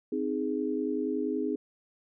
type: chord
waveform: sine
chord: Ab major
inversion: first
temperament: equal with one note detuned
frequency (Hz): 260.6 / 311.1 / 415.3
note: C4 / Eb4 / Ab4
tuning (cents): -7 / 0 / 0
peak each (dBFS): -32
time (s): 0.12-1.56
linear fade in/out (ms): 5
effects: none